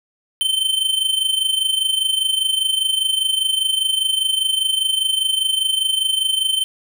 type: tone with amplitude modulation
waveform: square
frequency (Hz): 3093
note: G7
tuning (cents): -24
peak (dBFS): -14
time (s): 0.41-6.64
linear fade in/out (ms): 0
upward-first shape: sine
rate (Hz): 25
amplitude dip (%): 70
effects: none